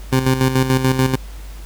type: tone with tremolo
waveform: 20% pulse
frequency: 130.81 Hz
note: C3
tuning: in tune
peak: -7 dBFS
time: 0.12-1.16 s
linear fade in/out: 10 ms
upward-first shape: square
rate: 6.9 Hz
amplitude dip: 60%
effects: added 50 Hz sine -30 dBFS peak until 1.65 s + pink hiss -43 dBFS RMS until 1.65 s